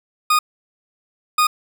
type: tone bursts at uneven times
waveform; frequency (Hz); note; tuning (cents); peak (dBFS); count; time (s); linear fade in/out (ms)
40% pulse; 1234; D#6; -15; -12; 2; 0.3-0.39 / 1.38-1.47; 5
effects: none